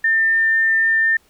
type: tone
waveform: sine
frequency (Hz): 1799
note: A6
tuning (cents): +38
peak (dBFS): -13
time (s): 0.04-1.17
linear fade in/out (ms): 5
effects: pink hiss -57 dBFS RMS until 1.29 s